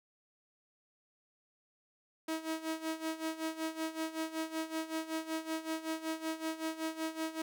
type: tone with tremolo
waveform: sawtooth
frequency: 320 Hz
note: D#4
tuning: 49 cents sharp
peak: -29 dBFS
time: 2.28-7.42 s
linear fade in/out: 5 ms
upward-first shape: sine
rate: 5.3 Hz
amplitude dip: 80%
effects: none